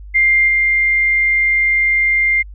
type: tone with level steps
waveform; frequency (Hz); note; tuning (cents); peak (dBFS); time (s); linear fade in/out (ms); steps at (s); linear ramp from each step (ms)
sine; 2100; C7; +6; -9 / -11; 0.14-2.43; 20; 0.47; 20
effects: added 50 Hz sine -31 dBFS peak until 2.54 s